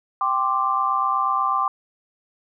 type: chord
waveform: sine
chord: G suspended fourth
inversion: none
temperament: equal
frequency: 784 / 1046.5 / 1174.7 Hz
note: G5 / C6 / D6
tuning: 0 / 0 / 0 cents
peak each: -26 / -23 / -21 dBFS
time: 0.21-1.68 s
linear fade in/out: 2 ms
effects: none